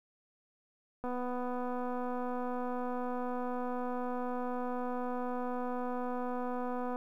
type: click train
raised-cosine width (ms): 1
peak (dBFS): -25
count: 1469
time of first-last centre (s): 1.04-6.959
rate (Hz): 248
effects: 11-bit